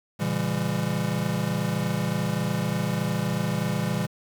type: chord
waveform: square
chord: A# diminished seventh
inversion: none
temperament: just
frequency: 116.54 / 139.85 / 167.82 / 201.4 Hz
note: A#2 / C#3 / E3 / G3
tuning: 0 / +16 / +31 / +47 cents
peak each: -32 / -32 / -29 / -30 dBFS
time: 0.19-4.07 s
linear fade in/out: 20 ms
effects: 8-bit